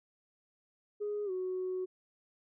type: tone with pitch glide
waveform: sine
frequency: 415.3 to 370 Hz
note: G#4 to F#4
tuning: 0 to 0 cents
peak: -32 dBFS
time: 1-1.86 s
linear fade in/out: 20 ms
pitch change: -200 cents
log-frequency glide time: 1.25-1.31 s
effects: tanh soft clip ceiling -29 dBFS